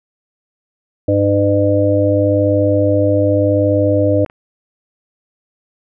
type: harmonic tone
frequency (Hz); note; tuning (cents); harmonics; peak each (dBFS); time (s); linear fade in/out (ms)
100.8; G2; +49; 1 / 3 / 5 / 6; -16 / -16 / -16 / -16; 1.08-4.25; 5
type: clicks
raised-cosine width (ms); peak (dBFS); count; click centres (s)
0.5; -24; 2; 4.262 / 4.299
effects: none